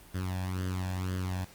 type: tone with flanger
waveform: sawtooth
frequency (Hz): 92.5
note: F#2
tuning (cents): 0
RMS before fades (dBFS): -33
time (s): 0.14-1.45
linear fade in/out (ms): 10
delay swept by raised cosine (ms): 0.62 to 1.2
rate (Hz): 2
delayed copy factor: +0.75
effects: pink hiss -54 dBFS RMS until 1.54 s + Opus 32 kbps